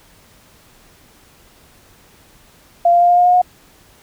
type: tone with pitch steps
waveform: sine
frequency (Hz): 691 / 696.2 / 701.5 / 706.7 / 712.1 / 717.4 / 722.8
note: F5 / F5 / F5 / F5 / F5 / F5 / F#5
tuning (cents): -19 / -6 / +8 / +20 / +33 / +46 / -41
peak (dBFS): -8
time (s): 2.85-3.417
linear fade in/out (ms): 5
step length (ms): 81
effects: pink hiss -49 dBFS RMS until 4.02 s